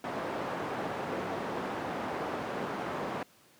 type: low-pass noise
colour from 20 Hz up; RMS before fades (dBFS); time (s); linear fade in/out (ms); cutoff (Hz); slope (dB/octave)
white; -35; 0.04-3.23; 2; 910; 12
effects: pink hiss -61 dBFS RMS until 3.59 s + high-pass 150 Hz 12 dB/octave